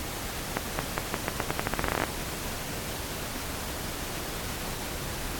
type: accelerating click train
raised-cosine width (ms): 0.5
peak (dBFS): -10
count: 19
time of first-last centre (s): 0.57-2.037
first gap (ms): 220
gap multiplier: 0.86
effects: pink hiss -35 dBFS RMS until 5.39 s + AAC 64 kbps